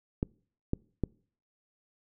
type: clicks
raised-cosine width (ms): 3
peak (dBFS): -15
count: 3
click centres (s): 0.229 / 0.734 / 1.037
effects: noise-tail reverb RT60 0.5 s tail -26 dB re dry